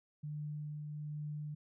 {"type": "tone with tremolo", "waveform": "sine", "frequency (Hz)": 149.6, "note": "D3", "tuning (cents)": 32, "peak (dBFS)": -38, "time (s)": [0.23, 1.55], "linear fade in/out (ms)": 10, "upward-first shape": "triangle", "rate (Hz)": 1.2, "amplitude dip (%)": 30, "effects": []}